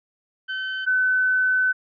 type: tone pair in turn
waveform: 35% pulse / sine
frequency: 1531 / 1512.5 Hz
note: G6 / F#6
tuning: -41 / +38 cents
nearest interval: unison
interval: 21 cents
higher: first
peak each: -24 / -17 dBFS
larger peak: second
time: 0.48-0.86 / 0.86-1.73 s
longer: second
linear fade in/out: 20 ms
effects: resampled to 11025 Hz